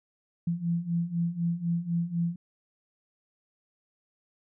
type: beating tone pair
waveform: sine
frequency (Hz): 167.8 / 171.8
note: E3 / F3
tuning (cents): +31 / -28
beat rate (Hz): 4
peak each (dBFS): -31 / -28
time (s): 0.47-2.36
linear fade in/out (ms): 5
effects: none